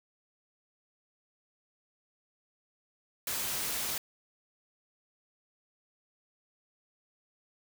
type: noise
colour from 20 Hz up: white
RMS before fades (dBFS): -34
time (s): 3.27-3.98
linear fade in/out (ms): 2
effects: none